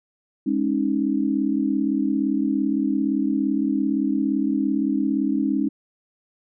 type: chord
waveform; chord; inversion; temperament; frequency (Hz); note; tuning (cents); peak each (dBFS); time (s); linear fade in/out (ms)
sine; Ab suspended fourth; none; equal with one note detuned; 207.7 / 273.5 / 311.1; Ab3 / Db4 / Eb4; 0 / -23 / 0; -25 / -22 / -24; 0.46-5.69; 10
effects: none